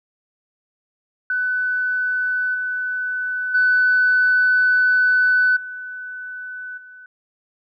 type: tone with level steps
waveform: sine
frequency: 1499 Hz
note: F#6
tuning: 22 cents sharp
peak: -18 / -21 / -12 / -29 / -39 dBFS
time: 1.3-7.06 s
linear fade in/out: 2 ms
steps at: 2.54 / 3.54 / 5.56 / 6.77 s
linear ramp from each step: 10 ms
effects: tanh soft clip ceiling -8 dBFS